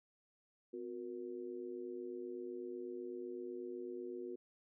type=tone with amplitude modulation; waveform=sine; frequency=362.6 Hz; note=F#4; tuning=35 cents flat; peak=-38 dBFS; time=0.73-4.36 s; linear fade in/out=10 ms; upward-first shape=sine; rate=108 Hz; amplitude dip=95%; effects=none